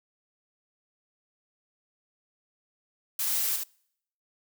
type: noise with echo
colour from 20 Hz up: blue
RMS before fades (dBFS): -29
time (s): 3.19-3.56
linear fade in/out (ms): 2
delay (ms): 75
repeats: 1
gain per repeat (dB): -4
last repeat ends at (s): 3.635
effects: noise-tail reverb RT60 0.7 s tail -26 dB re dry